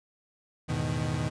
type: chord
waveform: 35% pulse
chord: E major seventh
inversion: none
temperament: equal with one note detuned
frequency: 82.41 / 106.25 / 123.47 / 155.56 Hz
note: E2 / G#2 / B2 / D#3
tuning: 0 / +40 / 0 / 0 cents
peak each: -35 / -35 / -30 / -30 dBFS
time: 0.68-1.3 s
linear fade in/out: 20 ms
effects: resampled to 22050 Hz